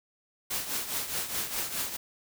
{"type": "noise with tremolo", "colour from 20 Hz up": "white", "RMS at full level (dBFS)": -30, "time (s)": [0.5, 1.97], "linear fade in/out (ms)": 10, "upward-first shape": "triangle", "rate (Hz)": 4.8, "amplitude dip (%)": 70, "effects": []}